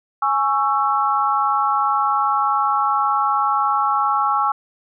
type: chord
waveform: sine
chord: C# minor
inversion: second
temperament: just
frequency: 831.5 / 1108.7 / 1330.5 Hz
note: G#5 / C#6 / E6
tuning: +2 / 0 / +16 cents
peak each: -20 dBFS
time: 0.22-4.52 s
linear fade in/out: 5 ms
effects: none